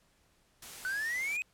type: noise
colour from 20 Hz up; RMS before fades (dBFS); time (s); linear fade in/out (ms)
white; -46; 0.62-1.37; 5
type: exponential sweep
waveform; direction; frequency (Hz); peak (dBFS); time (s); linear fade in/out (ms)
triangle; up; 1488 to 2550; -30; 0.85-1.42; 0
effects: pink hiss -69 dBFS RMS until 1.53 s + low-pass 12000 Hz 12 dB/octave